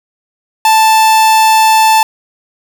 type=tone; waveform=45% pulse; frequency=880 Hz; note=A5; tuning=in tune; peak=-5 dBFS; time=0.65-2.03 s; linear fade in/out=2 ms; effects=none